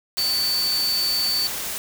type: tone in noise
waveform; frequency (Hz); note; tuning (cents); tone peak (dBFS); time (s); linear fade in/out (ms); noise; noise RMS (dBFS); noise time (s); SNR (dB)
sine; 4500; C#8; +25; -20; 0.18-1.47; 0; white; -29; 0.17-1.78; +6
effects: none